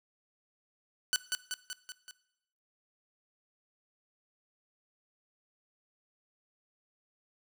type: tone with echo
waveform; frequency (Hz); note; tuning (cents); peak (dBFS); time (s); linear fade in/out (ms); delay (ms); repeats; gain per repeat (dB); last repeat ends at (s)
10% pulse; 1494; F#6; +16; -17; 1.13-1.16; 0; 190; 5; -4; 2.11
effects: noise-tail reverb RT60 0.8 s tail -19 dB re dry